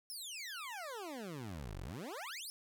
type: exponential two-way sweep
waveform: 20% pulse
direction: down then up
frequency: 5480 to 41.06 to 5480 Hz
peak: -38 dBFS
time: 0.1-2.5 s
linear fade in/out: 0 ms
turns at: 1.8 s
effects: none